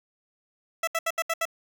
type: tone bursts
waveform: 15% pulse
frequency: 659.3 Hz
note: E5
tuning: in tune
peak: -18 dBFS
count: 6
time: 0.83-1.454 s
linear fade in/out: 5 ms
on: 44 ms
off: 72 ms
effects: none